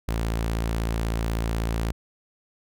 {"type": "tone", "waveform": "sawtooth", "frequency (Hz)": 56.2, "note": "A1", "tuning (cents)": 37, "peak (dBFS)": -20, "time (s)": [0.08, 1.92], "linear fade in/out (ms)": 5, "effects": []}